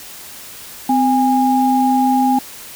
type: tone pair together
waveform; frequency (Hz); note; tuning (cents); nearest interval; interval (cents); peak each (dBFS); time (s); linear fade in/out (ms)
sine; 257.3 / 818; C4 / G#5; -29 / -26; octave + minor sixth; 2003; -14; 0.89-2.39; 5
effects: white hiss -35 dBFS RMS until 2.75 s